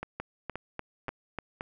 two click trains, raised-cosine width 0.5 ms, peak -20 / -19 dBFS, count 4 / 5, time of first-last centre 0.03-1.609 / 0.2-1.387 s, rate 1.9 / 3.37 Hz, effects none

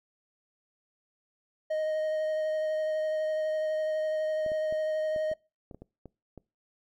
triangle tone with vibrato, 622.3 Hz, D#5, in tune, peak -25 dBFS, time 1.7-5.34 s, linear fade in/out 10 ms, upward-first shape sine, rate 12 Hz, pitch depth 10 cents each way
clicks, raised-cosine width 2 ms, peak -31 dBFS, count 10, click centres 4.463 / 4.518 / 4.725 / 5.162 / 5.315 / 5.712 / 5.746 / 5.82 / 6.057 / 6.377 s
effects noise-tail reverb RT60 0.3 s tail -24 dB re dry

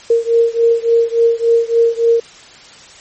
sine beating tone pair, 461.8 / 465.3 Hz, A#4 / A#4, -16 / -3 cents, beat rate 3.5 Hz, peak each -12 / -13 dBFS, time 0.1-2.2 s, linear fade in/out 5 ms, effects white hiss -39 dBFS RMS until 3 s + MP3 32 kbps

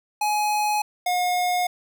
square tone pair in turn, 841 / 719.1 Hz, G#5 / F#5, +22 / -50 cents, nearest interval minor third, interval 272 cents, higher first, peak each -21 dBFS, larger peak neither, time 0.21-0.82 / 1.06-1.67 s, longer neither, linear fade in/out 5 ms, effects none

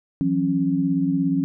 sine tone cluster, 165.4 / 182.4 / 273.3 Hz, E3 / F#3 / C#4, +6 / -24 / -24 cents, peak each -25 / -25 / -20 dBFS, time 0.21-1.44 s, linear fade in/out 0 ms, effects none

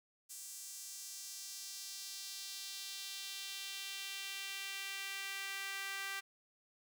sawtooth tone with high-pass filter sweep, 392 Hz, G4, in tune, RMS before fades -45 dBFS, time 0.29-6.21 s, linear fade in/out 20 ms, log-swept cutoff 7500 to 1700 Hz, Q 1.6, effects none

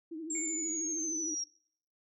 sine tone with vibrato, 320 Hz, D#4, 49 cents sharp, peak -38 dBFS, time 0.11-1.35 s, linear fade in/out 10 ms, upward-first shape triangle, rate 13 Hz, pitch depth 100 cents each way
sine linear sweep, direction down, 7459 to 5588 Hz, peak -33 dBFS, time 0.3-1.44 s, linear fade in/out 5 ms
triangle tone with exponential decay, 2217 Hz, C#7, in tune, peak -38 dBFS, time 0.35-1.18 s, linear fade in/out 2 ms, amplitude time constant 180 ms
effects noise-tail reverb RT60 0.6 s tail -22 dB re dry

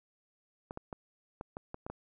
clicks, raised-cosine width 1 ms, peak -26 dBFS, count 8, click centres 0.709 / 0.774 / 0.928 / 1.411 / 1.569 / 1.744 / 1.865 / 1.9 s, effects none

